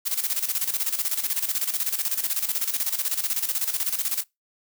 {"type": "noise with tremolo", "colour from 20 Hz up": "blue", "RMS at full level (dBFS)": -24, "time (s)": [0.05, 4.24], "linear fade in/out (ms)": 20, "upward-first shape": "square", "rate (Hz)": 16, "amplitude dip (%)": 70, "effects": ["noise-tail reverb RT60 0.2 s tail -24 dB re dry"]}